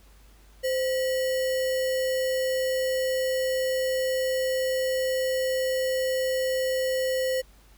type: tone with sample-and-hold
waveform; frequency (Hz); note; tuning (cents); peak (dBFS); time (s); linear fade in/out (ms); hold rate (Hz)
sine; 519; C5; -14; -23; 0.63-7.42; 20; 2450
effects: added 50 Hz sine -52 dBFS peak until 7.77 s + pink hiss -59 dBFS RMS until 7.77 s